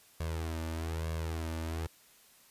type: tone with flanger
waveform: sawtooth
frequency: 81.1 Hz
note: E2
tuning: 28 cents flat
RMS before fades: -36 dBFS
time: 0.2-1.87 s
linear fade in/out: 5 ms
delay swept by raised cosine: 1.8 to 3.4 ms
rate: 1.1 Hz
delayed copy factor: +0.65
effects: white hiss -61 dBFS RMS until 2.5 s + resampled to 32000 Hz